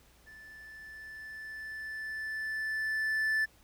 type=tone with level ramp; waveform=triangle; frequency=1754 Hz; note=A6; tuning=6 cents flat; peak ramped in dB=-48 to -24 dBFS; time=0.26-3.46 s; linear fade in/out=20 ms; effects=added 60 Hz sine -63 dBFS peak until 3.63 s + pink hiss -63 dBFS RMS until 3.63 s